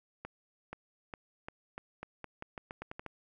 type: accelerating click train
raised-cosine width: 0.5 ms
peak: -26 dBFS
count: 14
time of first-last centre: 0.25-3.063 s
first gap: 480 ms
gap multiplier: 0.85
effects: none